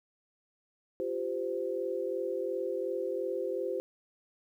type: chord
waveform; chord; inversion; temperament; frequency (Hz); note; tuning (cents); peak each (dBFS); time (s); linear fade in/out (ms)
sine; F suspended second; none; equal with one note detuned; 349.2 / 392 / 516; F4 / G4 / C5; 0 / 0 / -24; -37 / -35 / -34; 1-3.8; 0
effects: 11-bit